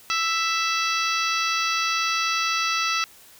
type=harmonic tone with a mistuned harmonic; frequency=661 Hz; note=E5; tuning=5 cents sharp; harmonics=2 / 3 / 4 / 5 / 6 / 7 / 8 / 9; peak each=-25 / -31 / -27 / -33 / -32 / -32 / -35 / -34 dBFS; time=0.1-3.04 s; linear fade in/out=0 ms; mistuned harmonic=9; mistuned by=-16 cents; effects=white hiss -50 dBFS RMS until 3.39 s